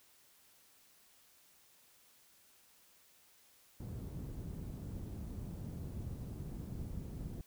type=low-pass noise; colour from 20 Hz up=white; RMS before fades=-44 dBFS; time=3.8-7.41 s; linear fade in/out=2 ms; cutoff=150 Hz; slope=12 dB/octave; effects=white hiss -66 dBFS RMS until 7.46 s